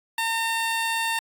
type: tone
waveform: 15% pulse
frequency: 909 Hz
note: A#5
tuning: 44 cents flat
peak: -17 dBFS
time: 0.18-1.19 s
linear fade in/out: 2 ms
effects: AAC 64 kbps